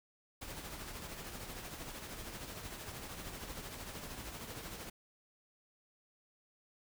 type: noise with tremolo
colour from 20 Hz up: pink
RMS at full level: -44 dBFS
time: 0.41-4.9 s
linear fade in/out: 10 ms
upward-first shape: triangle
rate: 13 Hz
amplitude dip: 50%
effects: none